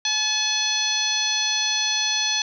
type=harmonic tone with a mistuned harmonic; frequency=854 Hz; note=G#5; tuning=48 cents sharp; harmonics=1 / 2 / 3 / 4 / 5 / 6 / 7; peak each=-34 / -32 / -29 / -25 / -26 / -35 / -26 dBFS; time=0.05-2.42 s; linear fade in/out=2 ms; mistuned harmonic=2; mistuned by=+15 cents; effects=none